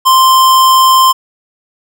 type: tone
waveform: square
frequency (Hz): 1045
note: C6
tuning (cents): -2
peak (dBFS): -5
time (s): 0.05-1.13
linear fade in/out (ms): 20
effects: none